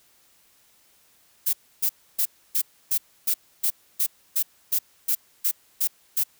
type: noise bursts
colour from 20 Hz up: violet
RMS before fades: -22 dBFS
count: 14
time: 1.46-6.238 s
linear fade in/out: 10 ms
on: 72 ms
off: 290 ms
effects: white hiss -60 dBFS RMS until 6.39 s